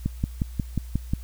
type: click train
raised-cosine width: 5 ms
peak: -11 dBFS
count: 7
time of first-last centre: 0.06-1.135 s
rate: 5.58 Hz
effects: added 60 Hz sine -35 dBFS peak until 1.23 s + white hiss -53 dBFS RMS until 1.23 s